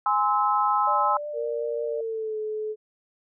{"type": "chord", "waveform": "sine", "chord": "Ab augmented", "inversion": "none", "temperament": "just", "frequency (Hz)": [830.6, 1038.3, 1297.8], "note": ["Ab5", "C6", "E6"], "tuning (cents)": [0, -14, -27], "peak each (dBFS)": -24, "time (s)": [0.06, 1.17], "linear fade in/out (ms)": 2}
{"type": "tone with vibrato", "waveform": "sine", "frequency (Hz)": 591, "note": "D5", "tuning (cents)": 11, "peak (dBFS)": -30, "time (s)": [0.87, 2.01], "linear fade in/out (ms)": 5, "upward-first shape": "triangle", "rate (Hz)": 5.4, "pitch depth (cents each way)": 15}
{"type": "tone with pitch glide", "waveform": "sine", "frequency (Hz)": [466.2, 430], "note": ["A#4", "A4"], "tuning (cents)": [0, -40], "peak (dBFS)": -27, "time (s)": [1.33, 2.76], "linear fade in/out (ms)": 50, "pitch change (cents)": -140, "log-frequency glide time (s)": [1.83, 2.38]}
{"effects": []}